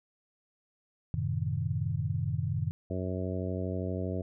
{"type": "chord", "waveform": "sine", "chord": "F# diminished seventh", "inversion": "none", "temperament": "equal", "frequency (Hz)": [92.5, 110, 130.81, 155.56], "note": ["F#2", "A2", "C3", "Eb3"], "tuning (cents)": [0, 0, 0, 0], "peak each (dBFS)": -34, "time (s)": [1.14, 2.71], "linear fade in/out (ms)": 0}
{"type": "harmonic tone", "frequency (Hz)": 92.5, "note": "F#2", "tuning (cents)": 0, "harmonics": [1, 2, 3, 4, 5, 6, 7], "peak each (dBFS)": [-34, -37, -39, -40, -41, -42, -42], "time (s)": [2.9, 4.22], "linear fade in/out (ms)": 5}
{"effects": []}